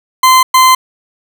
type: tone bursts at uneven times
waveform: 40% pulse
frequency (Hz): 1034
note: C6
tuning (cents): -21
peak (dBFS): -3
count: 2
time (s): 0.23-0.43 / 0.54-0.75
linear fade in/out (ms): 5
effects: none